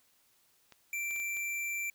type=clicks; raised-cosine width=0.2 ms; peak=-34 dBFS; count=5; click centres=0.723 / 1.109 / 1.162 / 1.2 / 1.369 s
type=tone; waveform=square; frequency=2349 Hz; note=D7; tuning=in tune; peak=-34 dBFS; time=0.93-1.9 s; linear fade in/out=2 ms
effects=white hiss -69 dBFS RMS until 1.94 s